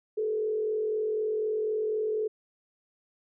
sine tone with frequency modulation, 432.1 Hz, A4, 31 cents flat, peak -26 dBFS, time 0.17-2.28 s, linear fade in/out 10 ms, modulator 44 Hz, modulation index 0.52, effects none

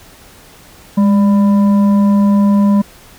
sine tone with frequency modulation, 203.7 Hz, G#3, 33 cents flat, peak -7 dBFS, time 0.97-2.82 s, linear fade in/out 10 ms, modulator 792 Hz, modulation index 0.3, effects pink hiss -41 dBFS RMS until 3.18 s

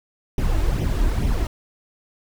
brown noise with flanger, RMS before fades -20 dBFS, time 0.38-1.47 s, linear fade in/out 2 ms, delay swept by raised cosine 0.33 to 3.23 ms, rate 2.3 Hz, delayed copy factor +0.65, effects none

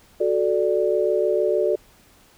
sine chord, D major, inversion first, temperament equal with one note detuned, 370 / 436.5 / 587.3 Hz, F#4 / A4 / D5, 0 / -14 / 0 cents, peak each -22 dBFS, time 0.2-1.76 s, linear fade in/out 10 ms, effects pink hiss -54 dBFS RMS until 2.37 s

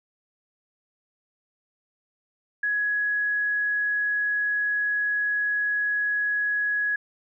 sine tone, 1675 Hz, G#6, 14 cents sharp, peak -22 dBFS, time 2.63-6.96 s, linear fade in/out 5 ms, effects none

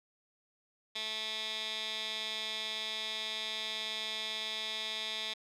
15% pulse tone with band-pass filter, 218.2 Hz, A3, 14 cents flat, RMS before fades -38 dBFS, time 0.95-5.34 s, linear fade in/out 10 ms, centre 3500 Hz, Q 3.5, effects none

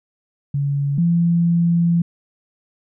sine tone pair in turn, 141.4 / 170.23 Hz, C#3 / F3, +35 / -44 cents, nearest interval minor third, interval 321 cents, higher second, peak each -17 / -13 dBFS, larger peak second, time 0.54-0.98 / 0.98-2.02 s, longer second, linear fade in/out 5 ms, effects none

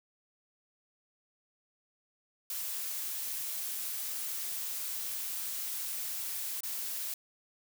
blue noise with dropouts, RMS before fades -37 dBFS, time 2.5-7.14 s, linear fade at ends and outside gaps 2 ms, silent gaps 6.606-6.633 s, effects none

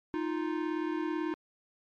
square tone pair together, 311.1 / 349.2 Hz, D#4 / F4, 0 / 0 cents, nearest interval major second, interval 200 cents, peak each -33 / -35 dBFS, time 0.14-1.34 s, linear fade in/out 0 ms, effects low-pass 2000 Hz 12 dB/octave + MP3 64 kbps

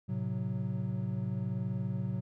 triangle chord, F# diminished, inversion first, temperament equal, 110 / 130.81 / 185 Hz, A2 / C3 / F#3, 0 / 0 / 0 cents, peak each -34 dBFS, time 0.08-2.21 s, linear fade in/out 20 ms, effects none

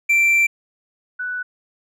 triangle / sine tone pair in turn, 2349 / 1485.3 Hz, D7 / F#6, 0 / +6 cents, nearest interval minor sixth, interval 794 cents, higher first, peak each -11 / -23 dBFS, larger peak first, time 0.09-0.47 / 1.19-1.43 s, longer first, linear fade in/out 10 ms, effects none

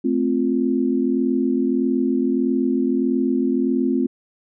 sine chord, F major, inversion first, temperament equal, 220 / 261.6 / 349.2 Hz, A3 / C4 / F4, 0 / 0 / 0 cents, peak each -23 / -19 / -23 dBFS, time 0.04-4.07 s, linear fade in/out 10 ms, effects none

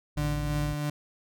harmonic tone, 54.6 Hz, A1, 13 cents flat, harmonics 1 / 2 / 3 / 4 / 5 / 6, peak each -32 / -39 / -45 / -54 / -52 / -57 dBFS, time 0.16-0.75 s, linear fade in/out 20 ms
35% pulse tone with tremolo, 147.8 Hz, D3, 11 cents sharp, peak -25 dBFS, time 0.17-0.9 s, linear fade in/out 5 ms, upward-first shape sine, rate 3 Hz, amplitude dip 35%
effects none

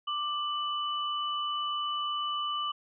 sine tone pair together, 1179 / 2982 Hz, D6 / F#7, +6 / +13 cents, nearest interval octave + major third, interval 1607 cents, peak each -31 / -34 dBFS, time 0.07-2.72 s, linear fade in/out 10 ms, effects none

